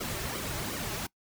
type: noise with flanger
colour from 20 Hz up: pink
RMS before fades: -35 dBFS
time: 0-1.07 s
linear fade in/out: 10 ms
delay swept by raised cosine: 1.1 to 4.2 ms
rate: 2.7 Hz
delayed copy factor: -0.75
effects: noise-tail reverb RT60 0.1 s tail -22 dB re dry